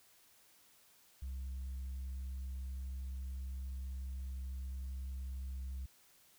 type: tone with tanh clipping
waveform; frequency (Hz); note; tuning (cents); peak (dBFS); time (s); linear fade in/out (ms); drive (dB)
sine; 65.6; C2; +5; -40; 1.22-5.86; 5; 1
effects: white hiss -66 dBFS RMS until 6.38 s